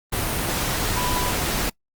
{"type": "tone in noise", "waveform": "sine", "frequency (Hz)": 990, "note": "B5", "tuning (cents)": 4, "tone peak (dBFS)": -27, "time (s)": [0.96, 1.32], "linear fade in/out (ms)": 10, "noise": "pink", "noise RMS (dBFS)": -24, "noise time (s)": [0.12, 1.7], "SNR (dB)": -6, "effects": ["noise-tail reverb RT60 0.1 s tail -24 dB re dry", "Opus 32 kbps"]}